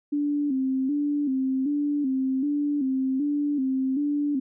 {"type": "tone with vibrato", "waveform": "sine", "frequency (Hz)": 277, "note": "C#4", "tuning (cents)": -1, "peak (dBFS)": -22, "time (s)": [0.12, 4.4], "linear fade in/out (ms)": 10, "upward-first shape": "square", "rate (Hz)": 1.3, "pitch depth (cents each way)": 86, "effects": []}